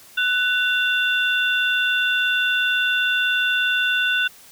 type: tone cluster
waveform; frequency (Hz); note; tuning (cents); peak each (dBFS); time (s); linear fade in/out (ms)
sine; 1489 / 2756 / 3519; F#6 / F7 / A7; +11 / -24 / 0; -19 / -24 / -25; 0.17-4.28; 10
effects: white hiss -47 dBFS RMS until 4.51 s